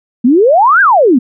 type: exponential two-way sweep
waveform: sine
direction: up then down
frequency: 226.1 to 1651 to 226.1 Hz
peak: -4 dBFS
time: 0.24-1.19 s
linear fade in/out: 10 ms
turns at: 0.81 s
effects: none

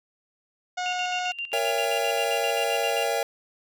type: harmonic tone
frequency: 725 Hz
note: F#5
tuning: 35 cents flat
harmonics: 1 / 2 / 3 / 4 / 5 / 6 / 7 / 8 / 9 / 10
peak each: -28 / -34 / -38 / -40 / -42 / -44 / -45 / -46 / -47 / -48 dBFS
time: 0.77-1.32 s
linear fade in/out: 10 ms
type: tone with tremolo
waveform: sine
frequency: 2780 Hz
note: F7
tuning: 9 cents flat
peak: -28 dBFS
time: 0.86-3.06 s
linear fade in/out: 0 ms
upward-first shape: square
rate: 7.6 Hz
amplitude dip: 75%
type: chord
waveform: square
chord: A# diminished seventh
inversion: none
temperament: just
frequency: 466.2 / 559.4 / 671.3 / 805.5 Hz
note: A#4 / C#5 / E5 / G5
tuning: 0 / +16 / +31 / +47 cents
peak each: -30 dBFS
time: 1.53-3.23 s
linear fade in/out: 2 ms
effects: none

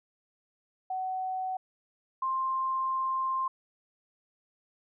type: tone pair in turn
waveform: sine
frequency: 750 / 1052.7 Hz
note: F#5 / C6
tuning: +23 / +10 cents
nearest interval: tritone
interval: 587 cents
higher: second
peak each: -30 / -27 dBFS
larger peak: second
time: 0.9-1.57 / 2.22-3.48 s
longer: second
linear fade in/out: 5 ms
effects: none

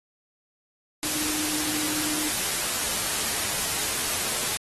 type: tone in noise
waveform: sine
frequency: 304.9 Hz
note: D#4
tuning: 35 cents flat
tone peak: -33 dBFS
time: 1.03-2.29 s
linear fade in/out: 0 ms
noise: white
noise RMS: -27 dBFS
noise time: 1.03-4.57 s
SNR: -9 dB
effects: AAC 32 kbps

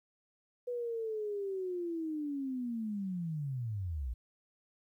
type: linear sweep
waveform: sine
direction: down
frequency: 493.9 to 55 Hz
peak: -34 dBFS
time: 0.67-4.14 s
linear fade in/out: 10 ms
effects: 12-bit

